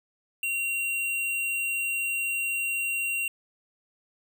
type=tone; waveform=square; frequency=2752 Hz; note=F7; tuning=26 cents flat; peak=-27 dBFS; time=0.43-3.28 s; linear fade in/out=2 ms; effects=none